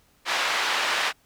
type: band-pass noise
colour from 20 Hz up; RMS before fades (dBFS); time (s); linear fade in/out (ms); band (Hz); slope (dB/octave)
pink; -25; 0.25-1.13; 50; 970 to 3900; 12
effects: pink hiss -62 dBFS RMS until 1.25 s